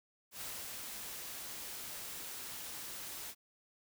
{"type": "noise with ADSR envelope", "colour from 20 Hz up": "white", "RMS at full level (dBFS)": -43, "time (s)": [0.31, 3.35], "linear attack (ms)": 100, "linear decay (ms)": 250, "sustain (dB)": -2, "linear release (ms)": 55, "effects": []}